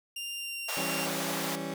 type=tone with pitch glide; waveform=sawtooth; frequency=2794 to 2767 Hz; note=F7 to F7; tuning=0 to -17 cents; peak=-32 dBFS; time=0.16-1.06 s; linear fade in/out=5 ms; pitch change=-17 cents; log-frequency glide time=0.35-0.58 s
type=high-pass noise; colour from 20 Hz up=pink; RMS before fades=-35 dBFS; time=0.68-1.56 s; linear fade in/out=10 ms; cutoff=480 Hz; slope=96 dB/octave
type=chord; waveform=20% pulse; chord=C# diminished; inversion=first; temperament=equal with one note detuned; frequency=164.81 / 196 / 276.1 Hz; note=E3 / G3 / C#4; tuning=0 / 0 / -7 cents; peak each=-34 / -34 / -32 dBFS; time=0.77-1.74 s; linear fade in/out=2 ms
effects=none